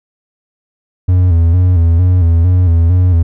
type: tone with vibrato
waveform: triangle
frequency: 87 Hz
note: F2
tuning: 6 cents flat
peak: -4 dBFS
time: 1.08-3.23 s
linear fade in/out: 10 ms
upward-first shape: square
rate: 2.2 Hz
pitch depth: 72 cents each way
effects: none